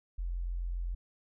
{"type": "tone", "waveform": "sine", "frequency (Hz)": 43.65, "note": "F1", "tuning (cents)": 0, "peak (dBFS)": -32, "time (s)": [0.18, 0.95], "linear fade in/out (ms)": 10, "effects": []}